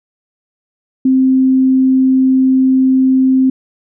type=tone; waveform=sine; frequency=261.7 Hz; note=C4; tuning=in tune; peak=-7 dBFS; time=1.05-3.5 s; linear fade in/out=5 ms; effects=none